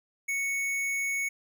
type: tone with tanh clipping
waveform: sine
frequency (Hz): 2217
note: C#7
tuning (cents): 0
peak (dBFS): -29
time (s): 0.28-1.29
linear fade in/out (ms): 10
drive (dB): 18
effects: none

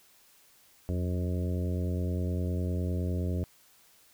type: harmonic tone with a mistuned harmonic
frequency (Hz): 89.8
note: F2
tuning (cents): +49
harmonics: 1 / 2 / 3 / 4 / 5 / 6 / 7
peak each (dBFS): -29 / -35 / -39 / -41 / -43 / -45 / -46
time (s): 0.89-3.44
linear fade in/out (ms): 0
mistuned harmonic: 1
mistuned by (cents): -91
effects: white hiss -61 dBFS RMS until 4.13 s

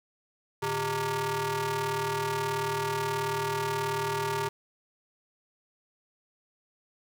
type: ring-modulated tone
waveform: sawtooth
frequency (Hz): 255.5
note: C4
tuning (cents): -41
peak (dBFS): -21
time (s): 0.62-4.49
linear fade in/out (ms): 10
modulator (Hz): 658
effects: none

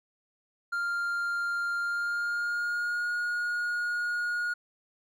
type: tone with pitch glide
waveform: triangle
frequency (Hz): 1396.9 to 1437.8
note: F6 to F6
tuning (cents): 0 to +50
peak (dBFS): -26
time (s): 0.72-4.54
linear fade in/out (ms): 10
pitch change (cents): +50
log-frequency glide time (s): 1.8-3.11
effects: none

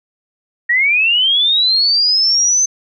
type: linear sweep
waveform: sine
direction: up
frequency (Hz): 1864.7 to 6220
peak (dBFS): -10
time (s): 0.69-2.66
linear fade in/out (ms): 10
effects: none

